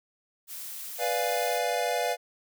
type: noise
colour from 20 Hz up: blue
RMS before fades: -39 dBFS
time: 0.47-1.61 s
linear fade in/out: 50 ms
type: chord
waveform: square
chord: B diminished seventh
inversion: none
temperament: equal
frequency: 493.9 / 587.3 / 698.5 / 830.6 Hz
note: B4 / D5 / F5 / Ab5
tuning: 0 / 0 / 0 / 0 cents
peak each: -32 / -33 / -30 / -36 dBFS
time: 0.98-2.17 s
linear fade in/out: 50 ms
effects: none